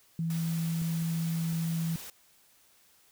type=tone; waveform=sine; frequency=164.81 Hz; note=E3; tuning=in tune; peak=-28 dBFS; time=0.19-1.96 s; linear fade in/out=2 ms
type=noise; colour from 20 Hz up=white; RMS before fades=-44 dBFS; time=0.3-2.1 s; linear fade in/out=2 ms
type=clicks; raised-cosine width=3 ms; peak=-33 / -40 / -39 dBFS; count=3; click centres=0.818 / 1.022 / 1.53 s
effects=white hiss -63 dBFS RMS until 3.11 s